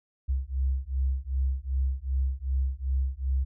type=beating tone pair; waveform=sine; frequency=65 / 67.6 Hz; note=C2 / C#2; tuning=-11 / -43 cents; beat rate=2.6 Hz; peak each=-28 dBFS; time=0.28-3.45 s; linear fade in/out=20 ms; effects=none